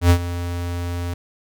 square tone with ADSR envelope, 87.2 Hz, F2, 2 cents flat, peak -9 dBFS, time 0.01-1.14 s, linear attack 92 ms, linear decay 77 ms, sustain -15 dB, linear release 5 ms, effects none

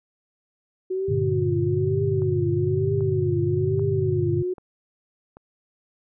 sine tone with vibrato, 369.9 Hz, F#4, in tune, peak -23 dBFS, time 0.9-4.54 s, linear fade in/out 10 ms, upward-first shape triangle, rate 1.1 Hz, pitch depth 120 cents each way
sine chord, G minor, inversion none, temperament equal with one note detuned, 98 / 117.96 / 146.83 Hz, G2 / Bb2 / D3, 0 / +21 / 0 cents, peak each -26 dBFS, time 1.08-4.43 s, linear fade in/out 10 ms
click train, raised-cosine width 1 ms, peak -30 dBFS, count 5, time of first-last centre 2.22-5.37 s, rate 1.27 Hz
effects none

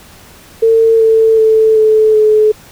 sine tone with pitch steps, 451.4 / 445.7 / 440.1 / 434.5 / 429 Hz, A4 / A4 / A4 / A4 / A4, +44 / +22 / 0 / -22 / -44 cents, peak -5 dBFS, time 0.62-2.52 s, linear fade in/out 10 ms, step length 380 ms, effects pink hiss -39 dBFS RMS until 2.71 s

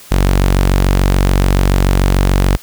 sawtooth tone, 46.92 Hz, F#1, 25 cents sharp, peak -5 dBFS, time 0.11-2.57 s, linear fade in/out 10 ms, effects white hiss -38 dBFS RMS until 2.62 s

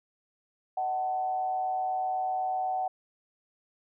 sine tone with frequency modulation, 750 Hz, F#5, 23 cents sharp, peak -27 dBFS, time 0.77-2.88 s, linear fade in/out 5 ms, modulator 128 Hz, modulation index 0.46, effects none

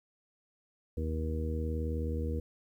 harmonic tone, 79.1 Hz, D#2, 29 cents sharp, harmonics 1 / 2 / 3 / 4 / 5 / 6, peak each -32 / -43 / -40 / -43 / -47 / -40 dBFS, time 0.97-2.4 s, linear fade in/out 5 ms, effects 11-bit

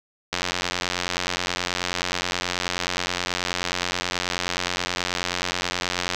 click train, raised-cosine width 0.2 ms, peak -6 dBFS, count 521, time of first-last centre 0.33-6.147 s, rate 89.4 Hz, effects none

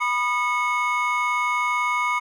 triangle tone cluster, 984 / 1222 / 2192 Hz, B5 / D#6 / C#7, -7 / -32 / -20 cents, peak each -23 dBFS, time 0-2.2 s, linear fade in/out 20 ms, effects none

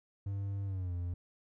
triangle tone with pitch glide, 99.1 to 87.78 Hz, G2 to F2, +19 to +9 cents, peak -32 dBFS, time 0.26-1.14 s, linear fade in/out 5 ms, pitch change -210 cents, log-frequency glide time 0.65-0.93 s, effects none

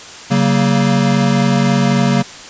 square chord, F# major, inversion second, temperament equal with one note detuned, 138.59 / 189.32 / 233.1 Hz, C#3 / F#3 / A#3, 0 / +40 / 0 cents, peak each -16 dBFS, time 0.3-2.23 s, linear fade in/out 20 ms, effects white hiss -33 dBFS RMS until 2.49 s + resampled to 16000 Hz

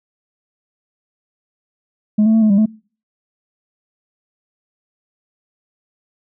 sine tone with pitch steps, 211.8 / 220.4 / 223.5 / 215 / 198.6 / 216.4 Hz, G#3 / A3 / A3 / A3 / G3 / A3, +34 / +3 / +27 / -40 / +23 / -29 cents, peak -7 dBFS, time 2.18-2.66 s, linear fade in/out 10 ms, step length 80 ms, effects noise-tail reverb RT60 0.4 s tail -25 dB re dry + tanh soft clip ceiling -8 dBFS

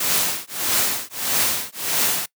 white noise with tremolo, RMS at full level -18 dBFS, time 0-2.26 s, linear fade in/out 5 ms, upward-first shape triangle, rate 1.6 Hz, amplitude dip 100%, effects noise-tail reverb RT60 0.1 s tail -22 dB re dry + high-pass 100 Hz 12 dB/octave

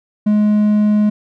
triangle tone, 210.2 Hz, G#3, 21 cents sharp, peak -8 dBFS, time 0.26-1.1 s, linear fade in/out 10 ms, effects none

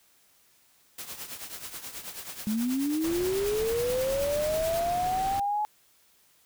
white noise with tremolo, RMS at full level -37 dBFS, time 0.98-4.8 s, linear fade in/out 5 ms, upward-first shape triangle, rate 9.3 Hz, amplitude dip 75%
sine linear sweep, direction up, 207.7 to 850 Hz, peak -25 dBFS, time 2.47-5.65 s, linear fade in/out 0 ms
pink noise, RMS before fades -38 dBFS, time 3.04-5.4 s, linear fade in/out 5 ms
effects white hiss -63 dBFS RMS until 6.45 s

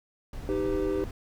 brown noise, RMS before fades -37 dBFS, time 0.33-1.11 s, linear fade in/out 2 ms
triangle chord, Eb augmented, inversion none, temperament equal with one note detuned, 311.1 / 392 / 505.1 Hz, Eb4 / G4 / B4, 0 / 0 / +39 cents, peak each -29 / -26 / -32 dBFS, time 0.49-1.04 s, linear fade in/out 0 ms
effects none

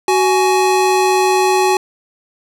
square tone pair together, 373.3 / 838 Hz, F#4 / G#5, +15 / +15 cents, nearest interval octave + major second, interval 1400 cents, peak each -14 / -15 dBFS, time 0.08-1.77 s, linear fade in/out 2 ms, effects low-pass 12000 Hz 12 dB/octave

